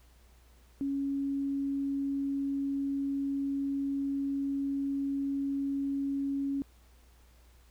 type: tone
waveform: sine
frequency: 277.2 Hz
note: C#4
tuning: in tune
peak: -29 dBFS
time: 0.81-6.62 s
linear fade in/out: 0 ms
effects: added 60 Hz sine -57 dBFS peak until 7.7 s + pink hiss -65 dBFS RMS until 7.7 s